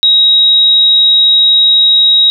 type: tone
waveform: sine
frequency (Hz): 3807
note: A#7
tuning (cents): +36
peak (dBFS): -4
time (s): 0.03-2.3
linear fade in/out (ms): 0
effects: none